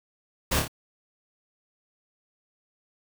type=noise with echo; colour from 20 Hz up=pink; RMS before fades=-25 dBFS; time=0.51-0.6 s; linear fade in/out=10 ms; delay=27 ms; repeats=3; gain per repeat=-4 dB; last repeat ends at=0.681 s; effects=none